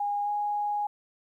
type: tone with pitch glide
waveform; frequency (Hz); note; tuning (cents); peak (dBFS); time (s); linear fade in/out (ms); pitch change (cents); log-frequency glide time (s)
sine; 818 to 827.5; G#5 to G#5; -26 to -6; -26; 0-0.87; 5; +20; 0.24-0.29
effects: 11-bit